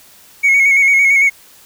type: tone with vibrato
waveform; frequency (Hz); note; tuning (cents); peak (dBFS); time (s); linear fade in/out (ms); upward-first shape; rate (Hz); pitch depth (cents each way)
triangle; 2206; C#7; -9; -5; 0.43-1.3; 20; square; 8.9; 30
effects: tanh soft clip ceiling -3 dBFS + white hiss -44 dBFS RMS until 1.65 s